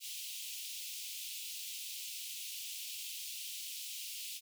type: high-pass noise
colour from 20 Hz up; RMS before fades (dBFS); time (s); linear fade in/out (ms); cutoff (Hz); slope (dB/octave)
pink; -44; 0-4.41; 50; 2600; 48
effects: none